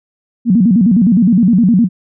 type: tone with vibrato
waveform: sine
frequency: 207.7 Hz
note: G#3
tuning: in tune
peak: -6 dBFS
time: 0.45-1.89 s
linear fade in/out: 50 ms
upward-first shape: square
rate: 9.7 Hz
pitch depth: 220 cents each way
effects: none